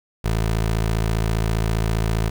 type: tone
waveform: 20% pulse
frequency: 55 Hz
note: A1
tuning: in tune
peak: -14 dBFS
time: 0.24-2.3 s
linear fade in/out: 10 ms
effects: 9-bit